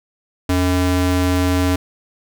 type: ring-modulated tone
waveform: square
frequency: 180.8 Hz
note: F#3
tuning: 40 cents flat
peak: -12 dBFS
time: 0.49-1.76 s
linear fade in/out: 5 ms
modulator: 96.8 Hz
effects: none